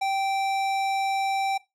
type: tone with tanh clipping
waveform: sine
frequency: 780 Hz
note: G5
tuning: 9 cents flat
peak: -25 dBFS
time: 0.01-1.58 s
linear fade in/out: 10 ms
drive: 17 dB
effects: noise-tail reverb RT60 0.2 s tail -18 dB re dry